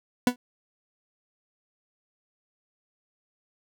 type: tone with exponential decay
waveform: 40% pulse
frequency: 246.9 Hz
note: B3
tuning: in tune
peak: -14 dBFS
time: 0.27-0.36 s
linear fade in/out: 2 ms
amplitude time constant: 18 ms
effects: none